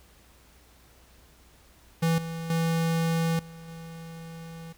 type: tone with level steps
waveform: square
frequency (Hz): 164.81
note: E3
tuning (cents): 0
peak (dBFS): -22 / -33 / -24 / -43 / -40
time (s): 2.02-4.73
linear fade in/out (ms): 10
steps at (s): 2.18 / 2.5 / 3.39 / 3.68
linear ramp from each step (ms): 2
effects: added 60 Hz sine -58 dBFS peak until 4.77 s + pink hiss -58 dBFS RMS until 4.77 s